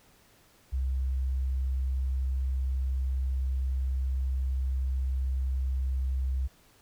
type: tone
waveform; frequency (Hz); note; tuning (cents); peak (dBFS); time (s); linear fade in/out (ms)
sine; 65.41; C2; 0; -26; 0.72-6.48; 20
effects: pink hiss -61 dBFS RMS until 6.81 s